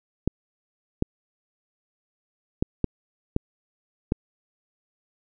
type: clicks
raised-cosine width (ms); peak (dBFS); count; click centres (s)
3; -8; 6; 0.276 / 1.024 / 2.625 / 2.843 / 3.364 / 4.121
effects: none